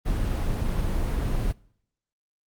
brown noise, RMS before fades -25 dBFS, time 0.05-1.53 s, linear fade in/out 20 ms, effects noise-tail reverb RT60 0.7 s tail -24 dB re dry + Opus 24 kbps

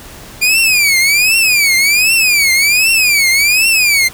sawtooth tone with vibrato, 2389 Hz, D7, 29 cents sharp, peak -5 dBFS, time 0.41-4.09 s, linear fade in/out 20 ms, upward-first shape triangle, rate 1.3 Hz, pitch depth 240 cents each way, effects pink hiss -34 dBFS RMS until 4.13 s

